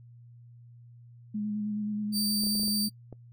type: tone with vibrato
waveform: sine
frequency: 210 Hz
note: G#3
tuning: 19 cents sharp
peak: -29 dBFS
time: 1.34-2.89 s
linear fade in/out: 10 ms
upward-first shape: square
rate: 9.4 Hz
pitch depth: 16 cents each way
type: tone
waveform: sawtooth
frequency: 4642 Hz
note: D8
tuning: 21 cents flat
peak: -25 dBFS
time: 2.12-2.9 s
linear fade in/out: 50 ms
type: clicks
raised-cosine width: 2 ms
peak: -30 dBFS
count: 7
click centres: 2.436 / 2.469 / 2.553 / 2.596 / 2.634 / 2.681 / 3.127 s
effects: noise-tail reverb RT60 0.1 s tail -22 dB re dry + added 119 Hz sine -49 dBFS peak until 3.32 s